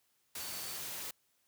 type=tone in noise; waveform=sine; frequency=4515 Hz; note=C#8; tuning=31 cents sharp; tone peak=-49 dBFS; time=0.4-0.77 s; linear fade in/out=5 ms; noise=white; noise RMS=-42 dBFS; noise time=0.35-1.11 s; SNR=-10 dB; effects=white hiss -75 dBFS RMS until 1.47 s + high-pass 60 Hz 12 dB/octave